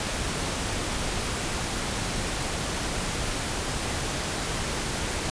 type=noise; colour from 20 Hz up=pink; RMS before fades=-29 dBFS; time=0-5.3 s; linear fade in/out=2 ms; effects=resampled to 22050 Hz